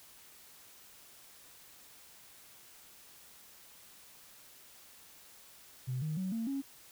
sine tone with pitch steps, 128 / 154.88 / 187.4 / 226.8 / 274.4 Hz, C3 / D#3 / F#3 / A#3 / C#4, -38 / -8 / +22 / -47 / -17 cents, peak -32 dBFS, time 5.87-6.62 s, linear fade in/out 20 ms, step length 150 ms, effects tanh soft clip ceiling -28 dBFS + white hiss -57 dBFS RMS until 6.91 s

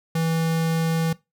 square tone, 163.4 Hz, E3, 15 cents flat, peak -21 dBFS, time 0.15-1.13 s, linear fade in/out 5 ms, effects noise-tail reverb RT60 0.2 s tail -19 dB re dry

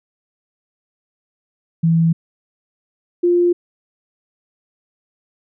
sine tone pair in turn, 164.81 / 350.2 Hz, E3 / F4, 0 / +5 cents, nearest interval octave + minor second, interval 1305 cents, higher second, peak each -11 dBFS, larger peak neither, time 1.83-2.13 / 3.23-3.53 s, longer neither, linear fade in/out 10 ms, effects none

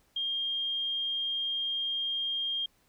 sine tone, 3215 Hz, G7, 43 cents sharp, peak -29 dBFS, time 0.16-2.66 s, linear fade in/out 5 ms, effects pink hiss -68 dBFS RMS until 2.88 s

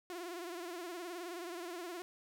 sawtooth tone with vibrato, 349.2 Hz, F4, in tune, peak -38 dBFS, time 0.1-2.02 s, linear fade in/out 0 ms, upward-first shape sine, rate 19 Hz, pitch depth 90 cents each way, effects none

